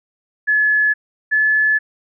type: tone pair in turn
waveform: sine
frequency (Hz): 1710 / 1723.9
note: A6 / A6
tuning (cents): -50 / -36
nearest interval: unison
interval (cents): 14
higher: second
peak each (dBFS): -12 / -12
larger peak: neither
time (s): 0.47-0.94 / 1.31-1.79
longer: second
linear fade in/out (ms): 20
effects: none